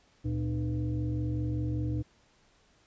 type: tone with frequency modulation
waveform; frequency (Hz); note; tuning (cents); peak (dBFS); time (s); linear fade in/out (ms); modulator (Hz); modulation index
sine; 116.54; A#2; 0; -28; 0.24-2.03; 20; 188; 1
effects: pink hiss -65 dBFS RMS until 2.86 s + resampled to 16000 Hz